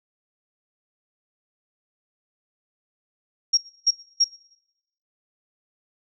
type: tone bursts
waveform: sine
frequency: 5588 Hz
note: F8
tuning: in tune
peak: -14 dBFS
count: 3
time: 3.53-4.245 s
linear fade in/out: 10 ms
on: 45 ms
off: 290 ms
effects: noise-tail reverb RT60 0.9 s tail -22 dB re dry